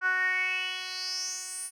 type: tone with band-pass filter sweep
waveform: 10% pulse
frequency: 370 Hz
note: F#4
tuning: in tune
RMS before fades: -31 dBFS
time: 0.01-1.71 s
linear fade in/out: 50 ms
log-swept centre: 1400 to 10000 Hz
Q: 6.4
effects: none